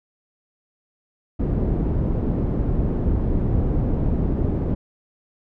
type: low-pass noise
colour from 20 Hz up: pink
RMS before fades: -21 dBFS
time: 1.39-4.75 s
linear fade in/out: 10 ms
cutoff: 330 Hz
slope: 12 dB/octave
effects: none